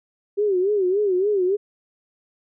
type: tone with vibrato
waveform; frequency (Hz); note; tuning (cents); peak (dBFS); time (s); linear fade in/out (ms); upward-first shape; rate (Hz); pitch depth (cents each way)
sine; 389.9; G4; -9; -17; 0.37-1.57; 20; sine; 3.5; 140
effects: none